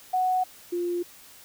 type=tone pair in turn; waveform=sine; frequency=740 / 349.6 Hz; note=F#5 / F4; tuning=0 / +2 cents; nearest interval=octave + minor second; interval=1298 cents; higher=first; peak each=-21 / -25 dBFS; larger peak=first; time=0.13-0.44 / 0.72-1.03 s; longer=neither; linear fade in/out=10 ms; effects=white hiss -50 dBFS RMS until 1.44 s